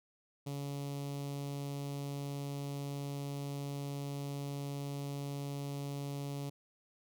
sawtooth tone with notch filter, 141.3 Hz, C#3, 34 cents sharp, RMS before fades -40 dBFS, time 0.46-6.5 s, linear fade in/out 10 ms, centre 1600 Hz, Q 0.78, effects none

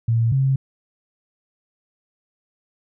sine tone pair in turn, 114.9 / 134.33 Hz, A#2 / C3, -25 / +46 cents, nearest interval minor third, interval 271 cents, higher second, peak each -15 dBFS, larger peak neither, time 0.08-0.32 / 0.32-0.56 s, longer neither, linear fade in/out 5 ms, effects none

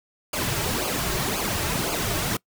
pink noise with flanger, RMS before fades -26 dBFS, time 0.33-2.37 s, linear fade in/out 5 ms, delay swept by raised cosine 0.52 to 4.12 ms, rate 1.9 Hz, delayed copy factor -0.7, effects noise-tail reverb RT60 0.1 s tail -24 dB re dry

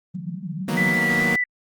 white band-pass noise, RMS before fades -30 dBFS, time 0.14-0.99 s, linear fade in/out 10 ms, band 150 to 200 Hz, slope 96 dB/octave
sawtooth chord, B major seventh, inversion first, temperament equal, 155.56 / 185 / 233.1 / 246.9 Hz, D#3 / F#3 / A#3 / B3, 0 / 0 / 0 / 0 cents, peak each -25 / -23 / -22 / -27 dBFS, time 0.68-1.36 s, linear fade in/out 5 ms
sine tone with vibrato, 1975.5 Hz, B6, in tune, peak -19 dBFS, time 0.77-1.44 s, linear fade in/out 5 ms, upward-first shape square, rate 2.3 Hz, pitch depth 9 cents each way
effects Opus 32 kbps

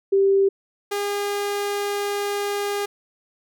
sine / sawtooth tone pair in turn, 392 / 406.5 Hz, G4 / G#4, 0 / -37 cents, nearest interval minor second, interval 63 cents, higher second, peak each -14 / -19 dBFS, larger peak first, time 0.12-0.49 / 0.91-2.86 s, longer second, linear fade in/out 10 ms, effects none

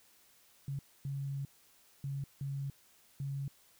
sine tone bursts at uneven times, 138.5 Hz, C#3, 1 cent flat, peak -35 dBFS, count 5, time 0.68-0.79 / 1.05-1.45 / 2.04-2.24 / 2.41-2.7 / 3.2-3.48 s, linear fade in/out 2 ms, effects white hiss -65 dBFS RMS until 3.79 s

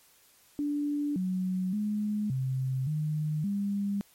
sine tone with pitch steps, 291.4 / 185.2 / 209.9 / 131.2 / 152.8 / 200.9 Hz, D4 / F#3 / G#3 / C3 / D#3 / G3, -13 / +2 / +19 / +5 / -31 / +43 cents, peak -27 dBFS, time 0.59-4.01 s, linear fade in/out 0 ms, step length 570 ms, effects white hiss -61 dBFS RMS until 4.14 s + MP3 64 kbps

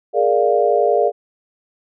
sine chord, Bb dominant seventh, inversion third, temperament equal, 415.3 / 466.2 / 587.3 / 698.5 Hz, Ab4 / Bb4 / D5 / F5, 0 / 0 / 0 / 0 cents, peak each -18 dBFS, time 0.13-1.12 s, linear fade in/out 50 ms, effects none

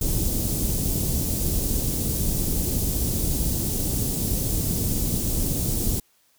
pink band-stop noise, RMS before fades -24 dBFS, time 0.01-6 s, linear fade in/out 5 ms, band 300 to 7800 Hz, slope 12 dB/octave, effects white hiss -63 dBFS RMS until 6.38 s

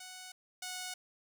5% pulse tone pair in turn, 740 / 734.9 Hz, F#5 / F#5, 0 / -12 cents, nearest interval unison, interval 12 cents, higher first, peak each -35 / -28 dBFS, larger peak second, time 0-0.32 / 0.62-0.94 s, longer neither, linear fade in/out 5 ms, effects none

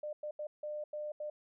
sine tone bursts at uneven times, 600 Hz, D5, 37 cents sharp, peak -37 dBFS, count 6, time 0.03-0.13 / 0.23-0.31 / 0.39-0.47 / 0.63-0.84 / 0.93-1.12 / 1.2-1.3 s, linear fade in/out 5 ms, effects none

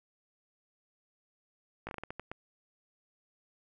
slowing click train, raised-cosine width 0.5 ms, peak -24 dBFS, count 9, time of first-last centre 1.87-2.316 s, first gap 18 ms, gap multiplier 1.31, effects 11-bit

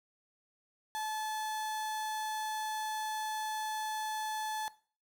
35% pulse tone, 865 Hz, A5, 30 cents flat, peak -33 dBFS, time 0.95-4.68 s, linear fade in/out 0 ms, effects noise-tail reverb RT60 0.4 s tail -17 dB re dry

